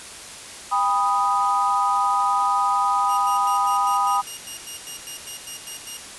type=chord; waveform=sine; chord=G augmented; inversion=none; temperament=equal with one note detuned; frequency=800.9 / 987.8 / 1244.5 Hz; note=G5 / B5 / D#6; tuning=+37 / 0 / 0 cents; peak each=-23 / -22 / -21 dBFS; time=0.71-4.22 s; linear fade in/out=20 ms
type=tone with tremolo; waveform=5% pulse; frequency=2839 Hz; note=F7; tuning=28 cents sharp; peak=-22 dBFS; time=3.07-6.07 s; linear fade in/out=50 ms; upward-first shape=square; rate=5 Hz; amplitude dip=80%
effects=white hiss -38 dBFS RMS until 6.18 s + resampled to 24000 Hz

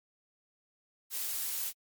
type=noise; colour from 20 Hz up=blue; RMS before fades=-35 dBFS; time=1.1-1.73 s; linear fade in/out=50 ms; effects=MP3 96 kbps

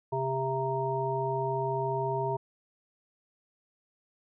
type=harmonic tone; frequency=132.9 Hz; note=C3; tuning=27 cents sharp; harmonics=1 / 3 / 5 / 7; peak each=-34 / -32 / -35 / -32 dBFS; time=0.12-2.37 s; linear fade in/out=10 ms; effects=none

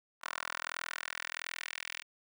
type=tone with high-pass filter sweep; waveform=10% pulse; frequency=41.44 Hz; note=E1; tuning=10 cents sharp; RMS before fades=-41 dBFS; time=0.21-2.04 s; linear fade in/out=50 ms; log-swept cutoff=1200 to 2300 Hz; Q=2; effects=none

